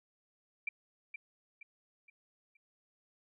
sine tone with echo, 2349 Hz, D7, in tune, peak -32 dBFS, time 0.67-0.69 s, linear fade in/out 5 ms, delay 470 ms, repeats 4, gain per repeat -8 dB, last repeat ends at 2.57 s, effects none

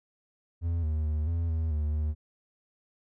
triangle tone with pitch steps, 84.4 / 77.5 / 76.4 / 83.9 / 80.5 / 75.4 / 76.3 Hz, E2 / D#2 / D#2 / E2 / E2 / D2 / D#2, +41 / -6 / -31 / +31 / -41 / +46 / -33 cents, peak -24 dBFS, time 0.61-2.15 s, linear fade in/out 50 ms, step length 220 ms, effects none

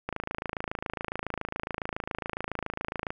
click train, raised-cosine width 0.5 ms, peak -16 dBFS, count 83, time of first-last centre 0.09-3.105 s, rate 27.2 Hz, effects none

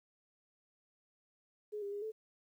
sine tone with pitch steps, 420.4 / 402.3 / 408.6 / 436.9 Hz, G#4 / G4 / G#4 / A4, +21 / +45 / -28 / -12 cents, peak -38 dBFS, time 1.72-2.12 s, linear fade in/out 20 ms, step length 100 ms, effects 12-bit

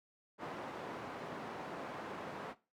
white band-pass noise, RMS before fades -45 dBFS, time 0.38-2.55 s, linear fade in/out 50 ms, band 160 to 1000 Hz, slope 12 dB/octave, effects noise-tail reverb RT60 0.3 s tail -18 dB re dry

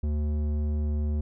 square tone with low-pass filter, 74.8 Hz, D2, 32 cents sharp, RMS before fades -27 dBFS, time 0.03-1.21 s, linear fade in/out 5 ms, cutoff 320 Hz, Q 0.63, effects none

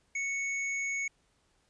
sine tone with hard clipping, 2215 Hz, C#7, 2 cents flat, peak -32 dBFS, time 0.15-1.08 s, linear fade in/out 5 ms, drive 17 dB, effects pink hiss -71 dBFS RMS until 1.69 s + resampled to 22050 Hz

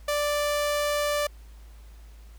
sawtooth tone, 587.3 Hz, D5, in tune, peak -20 dBFS, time 0.08-1.27 s, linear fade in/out 5 ms, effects added 54 Hz sine -44 dBFS peak until 2.38 s + pink hiss -59 dBFS RMS until 2.38 s

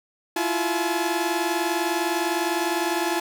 sawtooth tone cluster, 331.9 / 351.8 / 855 Hz, E4 / F4 / A5, +12 / +13 / -50 cents, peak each -23 dBFS, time 0.36-3.2 s, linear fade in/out 5 ms, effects none

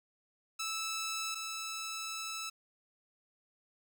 10% pulse tone pair in turn, 1313 / 1313 Hz, E6 / E6, -7 / -7 cents, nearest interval unison, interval 0 cents, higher neither, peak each -27 / -30 dBFS, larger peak first, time 0.59-1.35 / 1.35-2.5 s, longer second, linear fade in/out 10 ms, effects none

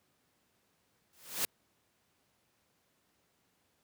white noise with exponential growth, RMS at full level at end -29 dBFS, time 1.13-1.45 s, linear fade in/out 1 ms, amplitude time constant 69 ms, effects pink hiss -74 dBFS RMS until 3.83 s + high-pass 100 Hz 12 dB/octave

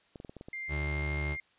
clicks, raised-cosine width 2 ms, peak -31 dBFS, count 7, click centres 0.158 / 0.201 / 0.248 / 0.295 / 0.367 / 0.411 / 0.485 s
sine tone with pitch glide, 2101 to 2116 Hz, C7 to C7, +7 to +19 cents, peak -36 dBFS, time 0.53-1.4 s, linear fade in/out 2 ms, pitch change +12 cents, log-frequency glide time 0.69-1.14 s
30% pulse tone, 73.42 Hz, D2, in tune, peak -29 dBFS, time 0.68-1.37 s, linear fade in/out 50 ms
effects white hiss -67 dBFS RMS until 1.58 s + resampled to 8000 Hz

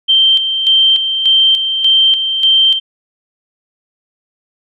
sine tone with tremolo, 3136 Hz, G7, in tune, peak -6 dBFS, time 0.08-2.8 s, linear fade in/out 20 ms, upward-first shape square, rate 1.7 Hz, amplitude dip 55%, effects none

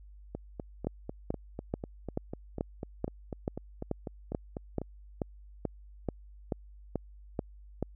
two click trains, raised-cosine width 2 ms, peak -17 / -23 dBFS, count 17 / 19, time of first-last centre 0.87-7.827 / 0.35-4.817 s, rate 2.3 / 4.03 Hz, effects added 50 Hz sine -49 dBFS peak until 7.95 s

